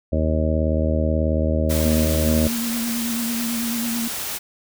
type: harmonic tone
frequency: 78.4 Hz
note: D#2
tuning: 14 cents sharp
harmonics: 1 / 2 / 3 / 4 / 5 / 6 / 7 / 8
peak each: -20 / -28 / -25 / -28 / -34 / -33 / -26 / -28 dBFS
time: 0.12-2.48 s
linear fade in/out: 10 ms
type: noise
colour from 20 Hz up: white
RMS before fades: -28 dBFS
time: 1.69-4.39 s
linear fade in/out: 20 ms
type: tone with vibrato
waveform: sine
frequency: 232.9 Hz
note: A#3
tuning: 1 cent flat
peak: -23 dBFS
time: 1.85-4.08 s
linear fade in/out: 5 ms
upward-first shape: triangle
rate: 9.1 Hz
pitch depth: 43 cents each way
effects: none